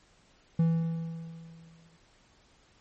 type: tone with exponential decay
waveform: triangle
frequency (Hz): 164.81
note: E3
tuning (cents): 0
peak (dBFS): -18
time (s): 0.59-1.97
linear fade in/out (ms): 5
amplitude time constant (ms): 300
effects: pink hiss -63 dBFS RMS until 2.8 s + MP3 32 kbps